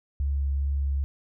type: tone with vibrato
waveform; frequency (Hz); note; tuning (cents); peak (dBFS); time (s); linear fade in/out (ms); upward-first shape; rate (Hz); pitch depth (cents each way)
sine; 69.6; C#2; +8; -23; 0.2-1.04; 0; triangle; 2.4; 12
effects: none